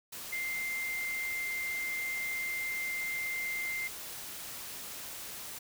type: tone in noise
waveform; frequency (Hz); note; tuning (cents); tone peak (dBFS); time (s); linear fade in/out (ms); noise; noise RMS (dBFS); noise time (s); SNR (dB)
sine; 2093; C7; 0; -33; 0.32-3.88; 10; white; -43; 0.12-5.59; +7
effects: none